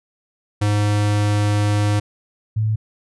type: tone pair in turn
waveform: square / sine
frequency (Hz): 103.83 / 108.79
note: G#2 / A2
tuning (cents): 0 / -19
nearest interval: minor second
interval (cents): 81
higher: second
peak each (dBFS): -16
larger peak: neither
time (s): 0.61-2 / 2.56-2.76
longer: first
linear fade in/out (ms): 10
effects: resampled to 24000 Hz